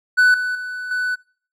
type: tone with level steps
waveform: triangle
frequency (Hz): 1493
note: F#6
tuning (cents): +15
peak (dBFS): -8 / -18 / -24 / -17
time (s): 0.17-1.16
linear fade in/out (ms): 20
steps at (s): 0.34 / 0.55 / 0.91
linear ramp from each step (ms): 2
effects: noise-tail reverb RT60 0.5 s tail -25 dB re dry